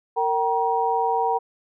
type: tone cluster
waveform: sine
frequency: 459.6 / 772 / 949 Hz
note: A#4 / G5 / A#5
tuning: -25 / -27 / +31 cents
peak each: -25 / -23 / -23 dBFS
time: 0.16-1.39 s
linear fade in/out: 20 ms
effects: none